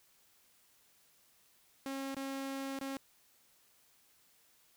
sawtooth tone with dropouts, 271.3 Hz, C#4, 37 cents flat, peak -34 dBFS, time 1.86-2.97 s, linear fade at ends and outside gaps 1 ms, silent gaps 2.146-2.167 / 2.79-2.812 s, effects white hiss -68 dBFS RMS until 4.76 s

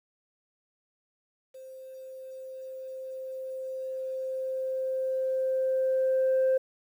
sine tone with level ramp, 523.3 Hz, C5, in tune, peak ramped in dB -43 to -19 dBFS, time 1.54-6.58 s, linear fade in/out 10 ms, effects tanh soft clip ceiling -19 dBFS + 10-bit

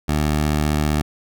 15% pulse tone, 75.3 Hz, D2, 44 cents sharp, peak -11 dBFS, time 0.08-1.02 s, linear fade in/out 10 ms, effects none

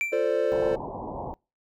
triangle tone with exponential decay, 2347 Hz, D7, 2 cents flat, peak -20 dBFS, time 0.01-0.32 s, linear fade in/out 0 ms, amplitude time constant 66 ms
triangle chord, D minor seventh, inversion first, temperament equal with one note detuned, 349.2 / 444.6 / 523.3 / 587.3 Hz, F4 / A4 / C5 / D5, 0 / +18 / 0 / 0 cents, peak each -30 / -24 / -24 / -26 dBFS, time 0.12-0.76 s, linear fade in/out 10 ms
white low-pass noise, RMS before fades -35 dBFS, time 0.52-1.34 s, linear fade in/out 0 ms, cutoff 1000 Hz, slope 96 dB/octave
effects noise-tail reverb RT60 0.3 s tail -26 dB re dry

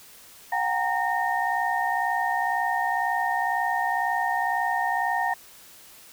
sine tone cluster, 728 / 790 / 928 / 1837 Hz, F#5 / G5 / A#5 / A#6, -28 / +13 / -8 / -26 cents, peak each -28 dBFS, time 0.52-5.34 s, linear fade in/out 5 ms, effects white hiss -49 dBFS RMS until 6.12 s

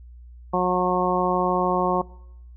harmonic tone, 181.3 Hz, F#3, 35 cents flat, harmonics 1 / 2 / 3 / 4 / 5 / 6, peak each -26 / -26 / -26 / -26 / -26 / -26 dBFS, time 0.53-2.02 s, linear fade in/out 10 ms, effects noise-tail reverb RT60 0.8 s tail -22 dB re dry + added 60 Hz sine -41 dBFS peak until 2.56 s

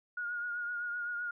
sine tone with vibrato, 1435 Hz, F6, 47 cents sharp, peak -34 dBFS, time 0.17-1.31 s, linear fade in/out 5 ms, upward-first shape triangle, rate 7.8 Hz, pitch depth 38 cents each way, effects none

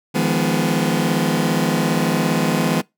sawtooth chord, F half-diminished seventh, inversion third, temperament just, 157.15 / 174.61 / 209.5 / 251.4 Hz, Eb3 / F3 / Ab3 / Cb4, +18 / 0 / +15 / +31 cents, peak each -18 dBFS, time 0.14-2.82 s, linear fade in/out 20 ms, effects noise-tail reverb RT60 0.2 s tail -24 dB re dry

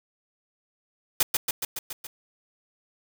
white noise with echo, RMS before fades -20 dBFS, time 1.2-1.23 s, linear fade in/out 5 ms, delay 140 ms, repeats 6, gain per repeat -3 dB, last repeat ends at 2.07 s, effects none

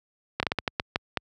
slowing click train, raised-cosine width 0.3 ms, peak -8 dBFS, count 9, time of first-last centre 0.4-1.173 s, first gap 29 ms, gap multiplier 1.33, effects high-pass 60 Hz 12 dB/octave

